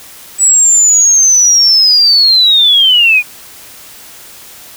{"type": "linear sweep", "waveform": "sine", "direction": "down", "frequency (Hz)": [7920, 2408], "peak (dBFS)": -4, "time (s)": [0.38, 3.23], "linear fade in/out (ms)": 50, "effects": ["white hiss -34 dBFS RMS until 4.76 s"]}